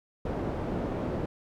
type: low-pass noise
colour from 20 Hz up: white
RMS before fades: -32 dBFS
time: 0.25-1.26 s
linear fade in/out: 5 ms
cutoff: 450 Hz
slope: 12 dB/octave
effects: none